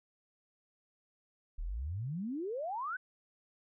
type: exponential sweep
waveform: sine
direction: up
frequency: 34.44 to 1568 Hz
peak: -35 dBFS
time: 1.58-2.97 s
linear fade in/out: 10 ms
effects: none